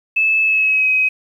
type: tone with pitch glide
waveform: sine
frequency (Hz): 2613 to 2531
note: E7 to D#7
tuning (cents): -16 to +29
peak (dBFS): -12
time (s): 0.16-1.09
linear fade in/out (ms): 10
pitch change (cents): -55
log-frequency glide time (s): 0.42-0.89
effects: 8-bit